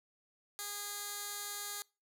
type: tone with band-pass filter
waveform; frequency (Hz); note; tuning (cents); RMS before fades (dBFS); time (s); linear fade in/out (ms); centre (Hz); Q
15% pulse; 409.9; G#4; -23; -42; 0.59-1.82; 0; 10000; 0.8
effects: noise-tail reverb RT60 0.3 s tail -25 dB re dry